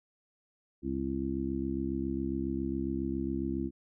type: harmonic tone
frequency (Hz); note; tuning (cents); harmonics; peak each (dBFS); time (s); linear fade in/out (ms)
67.3; C2; +49; 1 / 2 / 3 / 4 / 5; -39 / -43 / -37 / -35 / -35; 0.82-3.71; 50
effects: none